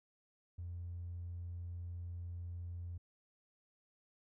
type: tone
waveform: triangle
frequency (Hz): 86.9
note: F2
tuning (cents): -8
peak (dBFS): -38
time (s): 0.58-2.98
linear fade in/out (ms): 10
effects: tanh soft clip ceiling -39 dBFS